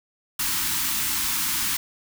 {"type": "band-stop noise", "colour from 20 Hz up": "white", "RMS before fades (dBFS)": -25, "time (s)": [0.39, 1.77], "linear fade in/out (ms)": 5, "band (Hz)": [350, 860], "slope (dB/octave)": 96, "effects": []}